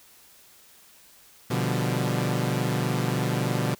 sawtooth chord, G dominant seventh, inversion first, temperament equal, 123.47 / 146.83 / 174.61 / 196 Hz, B2 / D3 / F3 / G3, 0 / 0 / 0 / 0 cents, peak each -23 / -25 / -27 / -29 dBFS, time 1.5-3.75 s, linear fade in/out 10 ms, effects white hiss -54 dBFS RMS until 3.79 s

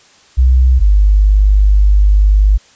sine tone pair in turn, 63.3 / 50.45 Hz, B1 / G#1, +43 / -49 cents, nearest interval major third, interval 392 cents, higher first, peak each -5 dBFS, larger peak neither, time 0.37-0.8 / 0.8-2.58 s, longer second, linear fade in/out 20 ms, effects white hiss -46 dBFS RMS until 2.75 s + resampled to 16000 Hz

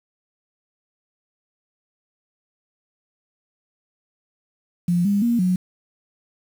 sine tone with pitch steps, 174.7 / 202 / 236 / 182.5 Hz, F3 / G#3 / A#3 / F#3, +1 / -48 / +22 / -24 cents, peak -16 dBFS, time 4.88-5.56 s, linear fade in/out 5 ms, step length 170 ms, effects 7-bit

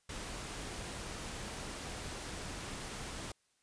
pink noise, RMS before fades -43 dBFS, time 0.09-3.32 s, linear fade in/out 5 ms, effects white hiss -75 dBFS RMS until 3.62 s + resampled to 22050 Hz

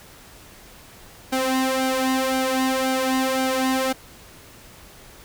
sawtooth tone with flanger, 261.6 Hz, C4, in tune, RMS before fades -22 dBFS, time 1.32-3.93 s, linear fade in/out 10 ms, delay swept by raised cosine 1.3 to 2.8 ms, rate 1.9 Hz, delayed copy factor +0.75, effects pink hiss -46 dBFS RMS until 5.24 s

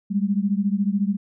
sine beating tone pair, 196 / 210 Hz, G3 / G#3, 0 / +19 cents, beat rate 14 Hz, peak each -21 / -23 dBFS, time 0.1-1.17 s, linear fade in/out 20 ms, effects none

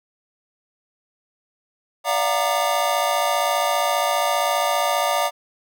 square tone cluster, 581 / 679 / 734 / 931 / 1200 Hz, D5 / F5 / F#5 / A#5 / D6, -19 / -49 / -14 / -2 / +37 cents, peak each -26 dBFS, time 2.04-5.31 s, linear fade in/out 50 ms, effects none

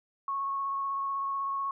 sine tone with vibrato, 1100 Hz, C#6, 14 cents flat, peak -29 dBFS, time 0.28-1.71 s, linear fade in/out 2 ms, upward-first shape sine, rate 16 Hz, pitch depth 11 cents each way, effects none

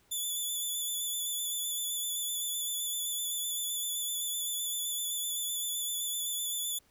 10% pulse tone with vibrato, 3472 Hz, A7, 24 cents flat, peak -25 dBFS, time 0.11-6.79 s, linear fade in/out 10 ms, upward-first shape square, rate 7.8 Hz, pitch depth 25 cents each way, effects pink hiss -67 dBFS RMS until 6.9 s

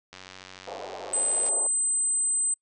click train, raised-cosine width 0.2 ms, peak -25 dBFS, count 128, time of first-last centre 0.13-1.487 s, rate 93.6 Hz
pink band-pass noise, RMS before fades -38 dBFS, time 0.67-1.67 s, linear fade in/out 5 ms, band 460 to 780 Hz, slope 24 dB/octave
sine tone, 8130 Hz, B8, 49 cents sharp, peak -22 dBFS, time 1.13-2.54 s, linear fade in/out 5 ms
white noise with exponential decay, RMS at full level -40 dBFS, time 1.46-1.59 s, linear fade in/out 0 ms, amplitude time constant 27 ms
effects noise-tail reverb RT60 0.1 s tail -25 dB re dry + resampled to 22050 Hz

